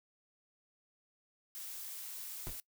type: noise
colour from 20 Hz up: blue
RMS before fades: -45 dBFS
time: 1.55-2.6 s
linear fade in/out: 0 ms
type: noise with exponential decay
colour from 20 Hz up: brown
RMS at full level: -36 dBFS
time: 2.47-2.59 s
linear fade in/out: 0 ms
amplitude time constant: 25 ms
effects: noise-tail reverb RT60 0.1 s tail -21 dB re dry